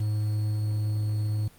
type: tone with quantisation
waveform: triangle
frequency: 106.2 Hz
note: G#2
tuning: 39 cents sharp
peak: -22 dBFS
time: 0-1.48 s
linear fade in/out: 5 ms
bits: 8
effects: pink hiss -55 dBFS RMS until 1.58 s + Opus 24 kbps